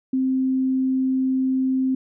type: tone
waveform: sine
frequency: 261.6 Hz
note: C4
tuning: in tune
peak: -18 dBFS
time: 0.13-1.95 s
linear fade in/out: 5 ms
effects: none